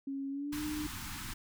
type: tone with pitch glide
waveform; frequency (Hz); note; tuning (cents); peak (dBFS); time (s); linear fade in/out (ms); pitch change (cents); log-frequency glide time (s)
sine; 274.2 to 302.5; C#4 to D#4; -19 to -49; -35; 0.07-0.87; 5; +170; 0.3-0.62
type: band-stop noise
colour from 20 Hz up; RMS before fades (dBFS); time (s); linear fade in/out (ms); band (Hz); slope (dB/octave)
pink; -42; 0.52-1.34; 10; 310 to 880; 48
effects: none